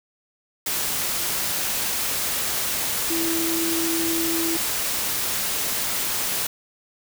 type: tone in noise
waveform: sine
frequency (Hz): 330.7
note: E4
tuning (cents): +6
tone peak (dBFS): -24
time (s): 3.1-4.57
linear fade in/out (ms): 5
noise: white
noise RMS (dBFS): -25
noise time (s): 0.66-6.47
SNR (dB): -2
effects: none